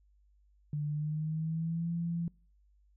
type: tone with pitch glide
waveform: sine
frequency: 148.2 to 169.26 Hz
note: D3 to E3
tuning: +16 to +46 cents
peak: -31 dBFS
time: 0.73-2.28 s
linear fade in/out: 2 ms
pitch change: +230 cents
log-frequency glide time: 0.88-1.9 s
effects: noise-tail reverb RT60 0.4 s tail -25 dB re dry + added 50 Hz sine -63 dBFS peak until 2.96 s